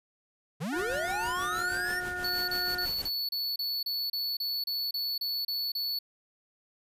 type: linear sweep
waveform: square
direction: up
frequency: 130.81 to 1867 Hz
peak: -32 dBFS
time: 0.6-2.01 s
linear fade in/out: 20 ms
type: harmonic tone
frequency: 360 Hz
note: F#4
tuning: 47 cents flat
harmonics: 1 / 2 / 4 / 5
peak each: -42 / -41 / -34 / -41 dBFS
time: 0.72-2.86 s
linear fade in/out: 10 ms
type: noise with tremolo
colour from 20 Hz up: pink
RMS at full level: -41 dBFS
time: 0.74-3.11 s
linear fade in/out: 50 ms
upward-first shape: triangle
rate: 6.2 Hz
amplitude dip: 70%
type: tone bursts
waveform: square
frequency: 4435 Hz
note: C#8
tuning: in tune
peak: -30 dBFS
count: 14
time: 2.24-5.99 s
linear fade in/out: 5 ms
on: 240 ms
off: 30 ms
effects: resampled to 32000 Hz